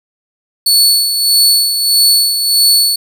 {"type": "tone with tremolo", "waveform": "sawtooth", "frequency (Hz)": 4435, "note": "C#8", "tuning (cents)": 0, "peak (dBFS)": -3, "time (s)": [0.66, 2.96], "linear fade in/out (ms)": 5, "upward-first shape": "sine", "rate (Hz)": 1.6, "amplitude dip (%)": 55, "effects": []}